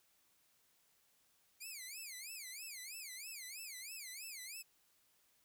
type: tone with vibrato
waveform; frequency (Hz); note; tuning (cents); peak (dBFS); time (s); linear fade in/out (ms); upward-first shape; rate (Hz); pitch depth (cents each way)
10% pulse; 2294; D7; -41; -38; 1.6-4.63; 20; sine; 3.1; 250
effects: white hiss -74 dBFS RMS until 5.44 s